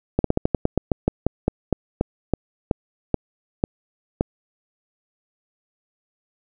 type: slowing click train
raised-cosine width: 2 ms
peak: -4 dBFS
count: 19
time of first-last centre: 0.19-4.209 s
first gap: 53 ms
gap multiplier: 1.15
effects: none